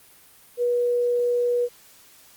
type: tone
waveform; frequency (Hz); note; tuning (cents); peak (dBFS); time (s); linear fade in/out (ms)
sine; 484.6; B4; -33; -19; 0.57-1.69; 50
effects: white hiss -52 dBFS RMS until 2.36 s + Opus 32 kbps